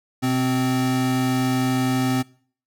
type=tone pair together; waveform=square; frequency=126.5 / 259.1 Hz; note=B2 / C4; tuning=+42 / -17 cents; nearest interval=octave; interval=1241 cents; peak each=-25 / -21 dBFS; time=0.22-2.23 s; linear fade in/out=20 ms; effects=noise-tail reverb RT60 0.5 s tail -23 dB re dry